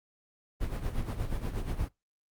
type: noise with tremolo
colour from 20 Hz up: brown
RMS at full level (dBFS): -30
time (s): 0.6-1.89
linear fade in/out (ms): 20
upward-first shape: sine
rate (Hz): 8.4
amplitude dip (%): 65
effects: noise-tail reverb RT60 0.2 s tail -22 dB re dry + Opus 32 kbps